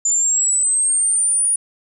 sine linear sweep, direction up, 7070 to 9670 Hz, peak -14 dBFS, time 0.05-1.56 s, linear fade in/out 5 ms, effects none

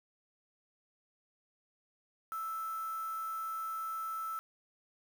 sine tone with quantisation, 1318.5 Hz, E6, in tune, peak -36 dBFS, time 2.32-4.39 s, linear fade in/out 0 ms, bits 8, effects none

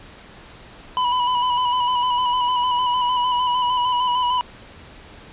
square tone with vibrato, 989 Hz, B5, 2 cents sharp, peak -18 dBFS, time 0.97-4.41 s, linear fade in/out 0 ms, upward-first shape square, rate 6.6 Hz, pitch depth 28 cents each way, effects pink hiss -43 dBFS RMS until 5.32 s + resampled to 8000 Hz

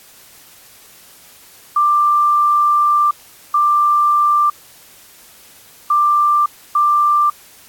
sine tone bursts at uneven times, 1183 Hz, D6, 12 cents sharp, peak -10 dBFS, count 4, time 1.76-3.11 / 3.54-4.5 / 5.9-6.46 / 6.75-7.3 s, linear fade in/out 5 ms, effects white hiss -44 dBFS RMS until 7.68 s + AAC 64 kbps

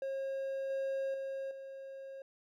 triangle tone with level steps, 540 Hz, C#5, 45 cents flat, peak -33 / -31 / -35 / -42 dBFS, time 0.02-2.22 s, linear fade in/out 2 ms, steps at 0.7 / 1.14 / 1.51 s, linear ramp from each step 2 ms, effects none

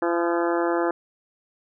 harmonic tone with a mistuned harmonic, 170.6 Hz, F3, 40 cents flat, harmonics 2 / 3 / 4 / 5 / 6 / 7 / 8 / 9 / 10, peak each -23 / -27 / -29 / -31 / -33 / -34 / -35 / -36 / -37 dBFS, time 0.02-0.91 s, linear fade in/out 2 ms, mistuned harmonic 7, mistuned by +41 cents, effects none

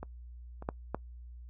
clicks, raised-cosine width 1 ms, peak -26 / -30 / -18 / -18 dBFS, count 4, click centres 0.03 / 0.624 / 0.689 / 0.946 s, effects noise-tail reverb RT60 0.1 s tail -24 dB re dry + added 60 Hz sine -45 dBFS peak until 1.49 s

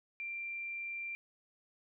sine tone, 2366 Hz, D7, 12 cents sharp, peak -38 dBFS, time 0.2-1.15 s, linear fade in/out 0 ms, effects none

